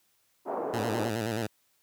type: band-pass noise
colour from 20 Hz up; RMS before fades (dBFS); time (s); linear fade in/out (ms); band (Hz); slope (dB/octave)
pink; -33; 0.45-1.11; 50; 300 to 970; 24
type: tone with vibrato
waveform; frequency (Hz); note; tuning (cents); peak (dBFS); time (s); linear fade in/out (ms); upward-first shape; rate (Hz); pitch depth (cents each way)
10% pulse; 111.6; A2; +25; -21; 0.73-1.47; 10; square; 9.4; 81
effects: white hiss -70 dBFS RMS until 1.82 s + high-pass 60 Hz 12 dB/octave